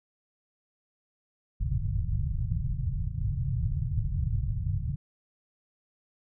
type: low-pass noise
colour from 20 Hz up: white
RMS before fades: -29 dBFS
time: 1.6-4.96 s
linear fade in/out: 10 ms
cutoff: 140 Hz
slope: 48 dB/octave
effects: none